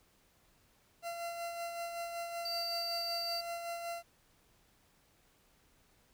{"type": "tone with tremolo", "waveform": "40% pulse", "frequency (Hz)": 683, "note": "F5", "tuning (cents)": -39, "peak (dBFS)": -36, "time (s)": [1.02, 4.03], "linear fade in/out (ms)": 50, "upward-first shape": "sine", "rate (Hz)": 5.3, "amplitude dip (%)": 40}
{"type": "tone", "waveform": "triangle", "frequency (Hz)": 4635, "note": "D8", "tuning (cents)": -24, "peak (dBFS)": -35, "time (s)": [2.45, 3.41], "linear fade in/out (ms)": 5}
{"effects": ["pink hiss -69 dBFS RMS until 6.13 s"]}